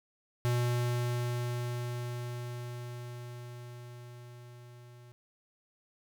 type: tone with level ramp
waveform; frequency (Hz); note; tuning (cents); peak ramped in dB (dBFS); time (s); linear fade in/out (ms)
square; 121.4; B2; -29; -27 to -52; 0.45-5.12; 0
effects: none